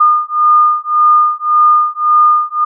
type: beating tone pair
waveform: sine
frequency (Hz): 1216 / 1217.8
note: D#6 / D#6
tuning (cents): -40 / -38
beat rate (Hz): 1.8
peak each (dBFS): -10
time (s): 0-2.65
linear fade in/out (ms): 10
effects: none